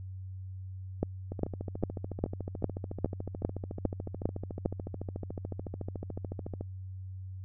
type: two click trains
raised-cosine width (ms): 2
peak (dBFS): -14 / -24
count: 10 / 74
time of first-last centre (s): 1.03-4.659 / 1.32-6.61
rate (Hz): 2.48 / 13.8
effects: added 94 Hz sine -39 dBFS peak until 7.44 s